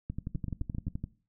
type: two click trains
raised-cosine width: 5 ms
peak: -23 / -22 dBFS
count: 5 / 12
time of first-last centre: 0.35-0.881 / 0.1-1.04 s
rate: 7.53 / 11.7 Hz
effects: noise-tail reverb RT60 0.4 s tail -19 dB re dry